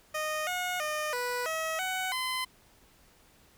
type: tone with pitch steps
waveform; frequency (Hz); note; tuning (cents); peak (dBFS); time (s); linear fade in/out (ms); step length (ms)
15% pulse; 617 / 724 / 609 / 491.6 / 641 / 748 / 1025; D#5 / F#5 / D#5 / B4 / E5 / F#5 / C6; -15 / -38 / -37 / -8 / -49 / +19 / -36; -24; 0.14-2.45; 10; 330
effects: pink hiss -61 dBFS RMS until 3.57 s